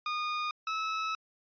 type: tone pair in turn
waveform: sawtooth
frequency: 1225 / 1298.9 Hz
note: D#6 / E6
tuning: -27 / -26 cents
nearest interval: minor second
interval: 101 cents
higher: second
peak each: -27 dBFS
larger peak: neither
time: 0.06-0.51 / 0.67-1.15 s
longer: second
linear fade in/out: 2 ms
effects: resampled to 11025 Hz